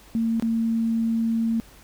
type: tone with dropouts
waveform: sine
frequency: 227.3 Hz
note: A#3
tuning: 43 cents flat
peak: -20 dBFS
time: 0.15-1.6 s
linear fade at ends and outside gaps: 0 ms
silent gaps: 0.398-0.424 s
effects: added 50 Hz sine -53 dBFS peak until 1.83 s + pink hiss -51 dBFS RMS until 1.83 s